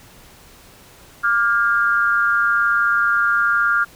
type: tone with amplitude modulation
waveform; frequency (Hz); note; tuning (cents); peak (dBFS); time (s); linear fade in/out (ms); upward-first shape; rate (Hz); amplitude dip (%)
sine; 1400; F6; +4; -10; 1.23-3.85; 20; sine; 219; 90
effects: pink hiss -46 dBFS RMS until 3.95 s